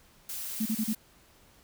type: noise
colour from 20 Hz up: blue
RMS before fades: -37 dBFS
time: 0.29-0.95 s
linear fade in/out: 5 ms
type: tone bursts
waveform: sine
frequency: 219.4 Hz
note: A3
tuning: 5 cents flat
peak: -26 dBFS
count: 4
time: 0.6-0.935 s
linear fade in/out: 10 ms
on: 59 ms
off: 33 ms
effects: pink hiss -60 dBFS RMS until 1.63 s